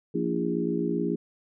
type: harmonic tone with a mistuned harmonic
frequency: 58.27 Hz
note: A#1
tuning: in tune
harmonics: 3 / 4 / 5 / 6 / 7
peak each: -31 / -31 / -31 / -31 / -31 dBFS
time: 0.14-1.16 s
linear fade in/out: 10 ms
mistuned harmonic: 6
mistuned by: -47 cents
effects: none

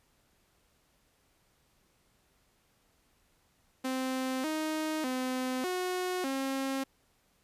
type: tone with pitch steps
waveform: sawtooth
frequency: 260.1 / 311.9 / 256.3 / 364.8 / 269.1 Hz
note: C4 / D#4 / C4 / F#4 / C4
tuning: -10 / +4 / -36 / -24 / +49 cents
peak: -27 dBFS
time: 3.84-6.84 s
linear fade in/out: 10 ms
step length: 600 ms
effects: pink hiss -70 dBFS RMS until 7.43 s + resampled to 32000 Hz

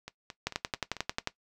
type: two click trains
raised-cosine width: 0.2 ms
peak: -23 / -12 dBFS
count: 6 / 10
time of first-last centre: 0.08-1.189 / 0.47-1.274 s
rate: 4.51 / 11.2 Hz
effects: noise-tail reverb RT60 0.1 s tail -17 dB re dry

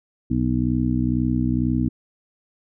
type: harmonic tone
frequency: 62.1 Hz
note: B1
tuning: 10 cents sharp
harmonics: 1 / 2 / 3 / 4 / 5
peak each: -27 / -24 / -28 / -22 / -26 dBFS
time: 0.3-1.89 s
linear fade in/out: 10 ms
effects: none

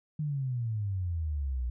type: exponential sweep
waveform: sine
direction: down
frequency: 155.56 to 59 Hz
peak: -29 dBFS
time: 0.19-1.7 s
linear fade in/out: 5 ms
effects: none

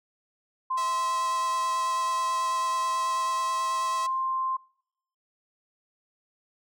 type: tone with pitch glide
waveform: sine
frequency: 1040 to 1050.3 Hz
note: C6 to C6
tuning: -11 to +6 cents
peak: -25 dBFS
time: 0.7-4.57 s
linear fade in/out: 10 ms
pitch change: +17 cents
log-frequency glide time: 2.68-3.69 s
type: tone with vibrato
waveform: 5% pulse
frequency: 650 Hz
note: E5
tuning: 24 cents flat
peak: -24 dBFS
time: 0.77-4.07 s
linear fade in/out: 10 ms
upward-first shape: triangle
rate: 9.2 Hz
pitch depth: 18 cents each way
effects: noise-tail reverb RT60 0.7 s tail -25 dB re dry

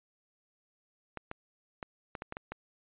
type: clicks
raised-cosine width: 0.5 ms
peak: -23 dBFS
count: 8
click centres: 1.173 / 1.314 / 1.828 / 2.152 / 2.221 / 2.324 / 2.369 / 2.52 s
effects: resampled to 8000 Hz

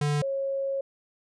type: tone pair in turn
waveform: square / sine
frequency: 146.83 / 545.9 Hz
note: D3 / C#5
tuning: 0 / -27 cents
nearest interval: octave + major seventh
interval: 2273 cents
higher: second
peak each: -24 / -26 dBFS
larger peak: first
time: 0.01-0.22 / 0.22-0.81 s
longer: second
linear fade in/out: 5 ms
effects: resampled to 22050 Hz

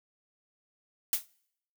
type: noise with exponential decay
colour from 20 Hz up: blue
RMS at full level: -23 dBFS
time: 1.13-1.26 s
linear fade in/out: 1 ms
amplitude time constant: 27 ms
effects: noise-tail reverb RT60 0.7 s tail -25 dB re dry

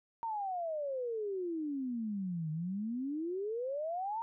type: exponential two-way sweep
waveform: sine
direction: down then up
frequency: 933 to 152.3 to 933 Hz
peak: -34 dBFS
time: 0.23-4.22 s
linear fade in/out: 0 ms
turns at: 2.51 s
effects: none

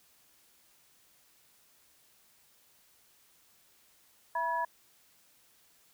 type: tone cluster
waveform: sine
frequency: 665 / 972 / 1693 Hz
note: E5 / B5 / G#6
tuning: +15 / -28 / +33 cents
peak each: -38 / -30 / -38 dBFS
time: 4.35-4.65 s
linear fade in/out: 5 ms
effects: white hiss -65 dBFS RMS until 5.93 s

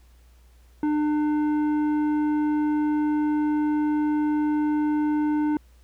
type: tone with tanh clipping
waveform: sine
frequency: 300 Hz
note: D4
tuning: 37 cents sharp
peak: -22 dBFS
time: 0.83-5.57 s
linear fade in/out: 2 ms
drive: 10 dB
effects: added 60 Hz sine -51 dBFS peak until 5.83 s + pink hiss -63 dBFS RMS until 5.83 s

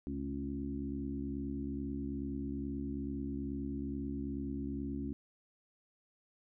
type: harmonic tone with a mistuned harmonic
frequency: 69.3 Hz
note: C#2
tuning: in tune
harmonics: 1 / 2 / 3 / 4 / 5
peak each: -43 / -47 / -42 / -39 / -47 dBFS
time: 0.07-5.13 s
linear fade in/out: 0 ms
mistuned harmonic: 3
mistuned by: +57 cents
effects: none

